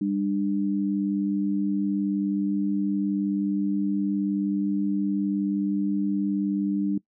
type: tone pair together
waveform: sine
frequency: 198.82 / 297.9 Hz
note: G3 / D4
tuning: +25 / +25 cents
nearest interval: perfect fifth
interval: 700 cents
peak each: -25 dBFS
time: 0.01-6.98 s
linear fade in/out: 5 ms
effects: noise-tail reverb RT60 0.1 s tail -21 dB re dry